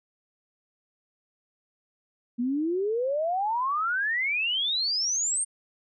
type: exponential sweep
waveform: sine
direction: up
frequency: 233.1 to 8900 Hz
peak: -24 dBFS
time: 2.38-5.45 s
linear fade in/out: 20 ms
effects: none